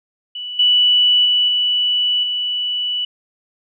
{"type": "tone with level steps", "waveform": "sine", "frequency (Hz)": 2960, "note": "F#7", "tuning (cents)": 0, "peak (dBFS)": [-25, -10, -12, -14, -18], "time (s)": [0.35, 3.05], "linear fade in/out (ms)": 5, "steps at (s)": [0.59, 1.25, 1.48, 2.23], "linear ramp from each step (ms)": 5, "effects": []}